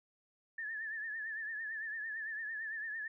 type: tone with vibrato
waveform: sine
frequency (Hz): 1760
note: A6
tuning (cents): 0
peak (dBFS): -38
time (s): 0.58-3.08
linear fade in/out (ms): 5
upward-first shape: triangle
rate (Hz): 8.9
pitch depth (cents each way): 91
effects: none